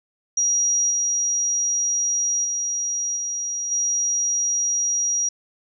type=tone with level steps; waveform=sine; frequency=5740 Hz; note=F8; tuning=47 cents sharp; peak=-17 / -19 / -22 / -24 / -19 dBFS; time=0.37-5.29 s; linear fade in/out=5 ms; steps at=0.9 / 2.44 / 3.16 / 3.71 s; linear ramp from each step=10 ms; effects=none